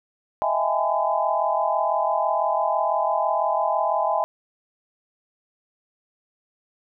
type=tone cluster; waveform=sine; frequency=632 / 670 / 804 / 850 / 1014 Hz; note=D#5 / E5 / G5 / G#5 / B5; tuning=+27 / +28 / +44 / +40 / +45 cents; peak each=-26 dBFS; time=0.42-4.24 s; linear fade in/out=0 ms; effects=none